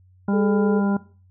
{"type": "harmonic tone", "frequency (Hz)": 199.9, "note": "G3", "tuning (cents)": 34, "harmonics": [1, 2, 3, 4, 5, 7], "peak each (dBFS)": [-19, -30, -34, -33, -36, -36], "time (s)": [0.28, 0.97], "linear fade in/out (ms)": 5}
{"type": "tone", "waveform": "sine", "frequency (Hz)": 429.4, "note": "A4", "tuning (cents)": -42, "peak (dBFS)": -21, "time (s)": [0.33, 0.8], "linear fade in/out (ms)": 10}
{"effects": ["noise-tail reverb RT60 0.4 s tail -18 dB re dry", "added 92 Hz sine -51 dBFS peak until 1.3 s"]}